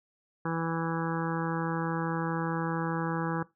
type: harmonic tone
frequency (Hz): 164.81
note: E3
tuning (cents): 0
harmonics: 1 / 2 / 3 / 5 / 6 / 7 / 8 / 9 / 10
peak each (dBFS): -32 / -35 / -37 / -39 / -40 / -40 / -41 / -42 / -42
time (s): 0.45-3.43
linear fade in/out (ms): 5
effects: noise-tail reverb RT60 0.2 s tail -19 dB re dry